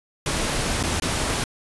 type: noise with dropouts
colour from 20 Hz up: pink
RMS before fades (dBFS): -24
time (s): 0.26-1.44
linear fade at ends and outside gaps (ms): 2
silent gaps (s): 0.829-0.836 / 0.999-1.021
effects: resampled to 24000 Hz